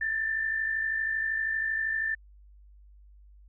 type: tone pair together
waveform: sine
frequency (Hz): 1729.3 / 1782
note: A6 / A6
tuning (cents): -30 / +22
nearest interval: minor second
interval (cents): 52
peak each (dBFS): -36 / -27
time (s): 0.01-2.15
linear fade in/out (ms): 5
effects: added 50 Hz sine -51 dBFS peak until 3.48 s